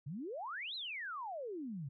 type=exponential two-way sweep; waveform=sine; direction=up then down; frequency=127.5 to 4186 to 127.5 Hz; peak=-40 dBFS; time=0.06-1.89 s; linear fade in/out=10 ms; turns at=0.75 s; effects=none